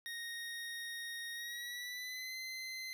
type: tone with pitch glide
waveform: 25% pulse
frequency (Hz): 1864.7 to 2057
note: A#6 to C7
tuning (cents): 0 to -30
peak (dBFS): -38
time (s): 0.06-2.93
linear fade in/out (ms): 0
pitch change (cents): +170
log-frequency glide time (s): 1.32-2.36
effects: none